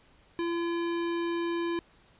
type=tone; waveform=square; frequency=340 Hz; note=F4; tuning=46 cents flat; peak=-29 dBFS; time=0.39-1.79 s; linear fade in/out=0 ms; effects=pink hiss -61 dBFS RMS until 2.19 s + resampled to 8000 Hz